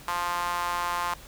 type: tone with high-pass filter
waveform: sawtooth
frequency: 174.9 Hz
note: F3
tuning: 3 cents sharp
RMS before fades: -29 dBFS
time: 0.08-1.14 s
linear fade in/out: 0 ms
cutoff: 1000 Hz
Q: 4.1
effects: added 50 Hz sine -50 dBFS peak until 1.27 s + pink hiss -48 dBFS RMS until 1.27 s